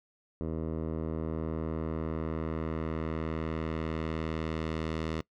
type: tone with low-pass filter sweep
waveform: 10% pulse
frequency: 79.9 Hz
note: D#2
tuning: 47 cents sharp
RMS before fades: -34 dBFS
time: 0.41-5.21 s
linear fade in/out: 0 ms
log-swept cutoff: 610 to 4600 Hz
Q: 0.73
effects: noise-tail reverb RT60 0.1 s tail -22 dB re dry